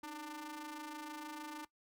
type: ring-modulated tone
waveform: sawtooth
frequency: 295.4 Hz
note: D4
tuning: 10 cents sharp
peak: -37 dBFS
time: 0.03-1.65 s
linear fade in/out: 5 ms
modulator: 604 Hz
effects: noise-tail reverb RT60 0.1 s tail -19 dB re dry + high-pass 60 Hz 12 dB/octave